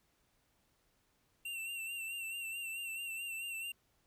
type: tone with vibrato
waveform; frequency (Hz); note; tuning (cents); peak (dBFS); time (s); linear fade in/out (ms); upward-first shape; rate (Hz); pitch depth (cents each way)
square; 2725; F7; -43; -40; 1.45-3.72; 5; sine; 4.6; 47
effects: pink hiss -75 dBFS RMS until 4.06 s